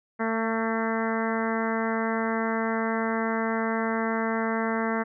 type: harmonic tone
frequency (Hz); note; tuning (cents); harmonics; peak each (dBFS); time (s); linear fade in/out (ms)
224.7; A3; +37; 1 / 2 / 3 / 4 / 5 / 6 / 7 / 8 / 9; -28 / -31 / -33 / -34 / -35 / -36 / -36 / -37 / -38; 0.19-5.04; 20
effects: none